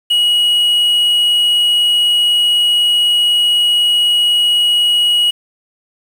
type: tone with quantisation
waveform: triangle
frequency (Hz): 2906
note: F#7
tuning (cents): -32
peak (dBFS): -8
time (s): 0.1-5.31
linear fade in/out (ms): 10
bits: 6
effects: none